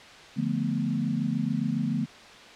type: chord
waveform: sine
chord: B half-diminished seventh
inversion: first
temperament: equal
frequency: 146.83 / 174.61 / 220 / 246.9 Hz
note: D3 / F3 / A3 / B3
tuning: 0 / 0 / 0 / 0 cents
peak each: -31 / -32 / -29 / -30 dBFS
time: 0.36-2.06 s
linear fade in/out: 20 ms
effects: white hiss -47 dBFS RMS until 2.55 s + low-pass 4000 Hz 12 dB/octave